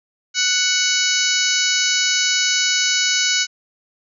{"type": "harmonic tone with a mistuned harmonic", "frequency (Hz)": 741, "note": "F#5", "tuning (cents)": 2, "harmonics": [2, 3, 4, 5, 6, 7, 8, 9], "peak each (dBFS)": [-24, -24, -24, -24, -24, -24, -24, -24], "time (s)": [0.34, 3.47], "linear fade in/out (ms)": 50, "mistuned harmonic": 5, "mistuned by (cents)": 84, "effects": []}